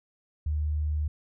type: tone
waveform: sine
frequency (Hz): 75.6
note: D#2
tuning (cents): -49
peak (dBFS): -25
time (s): 0.46-1.08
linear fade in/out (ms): 5
effects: none